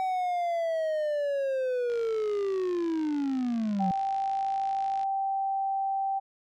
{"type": "linear sweep", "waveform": "triangle", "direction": "down", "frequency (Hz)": [760, 179.4], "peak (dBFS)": -24, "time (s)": [0, 3.91], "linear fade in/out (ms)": 0}
{"type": "click train", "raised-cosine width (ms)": 0.2, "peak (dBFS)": -30, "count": 167, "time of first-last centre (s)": [1.9, 5.032], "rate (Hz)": 53}
{"type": "tone", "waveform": "sine", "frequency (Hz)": 780, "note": "G5", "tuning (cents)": -9, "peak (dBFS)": -26, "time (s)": [3.79, 6.2], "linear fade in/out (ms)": 20}
{"effects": []}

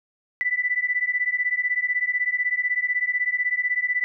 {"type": "beating tone pair", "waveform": "sine", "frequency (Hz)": [1975.5, 1991.5], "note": ["B6", "B6"], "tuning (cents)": [0, 14], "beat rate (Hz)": 16, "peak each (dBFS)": -24, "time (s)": [0.41, 4.04], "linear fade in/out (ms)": 0, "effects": []}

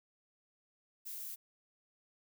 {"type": "noise", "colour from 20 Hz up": "violet", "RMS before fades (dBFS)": -44, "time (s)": [1.05, 1.36], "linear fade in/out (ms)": 20, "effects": []}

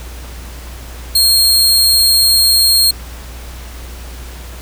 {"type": "tone", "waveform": "sawtooth", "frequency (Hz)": 4241, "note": "C8", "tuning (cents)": 23, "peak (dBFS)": -5, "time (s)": [1.15, 2.91], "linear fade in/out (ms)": 5, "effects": ["added 60 Hz sine -28 dBFS peak until 4.61 s", "pink hiss -35 dBFS RMS until 4.61 s"]}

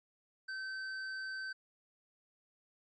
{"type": "tone", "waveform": "square", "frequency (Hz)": 1542, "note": "G6", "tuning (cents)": -29, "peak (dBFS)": -40, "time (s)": [0.48, 1.53], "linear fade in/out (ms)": 10, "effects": ["resampled to 16000 Hz"]}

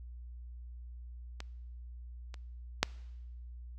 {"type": "clicks", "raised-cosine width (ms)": 0.2, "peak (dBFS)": [-24, -29, -7], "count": 3, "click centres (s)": [1.404, 2.342, 2.83], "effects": ["noise-tail reverb RT60 1.0 s tail -23 dB re dry", "added 60 Hz sine -44 dBFS peak until 3.78 s"]}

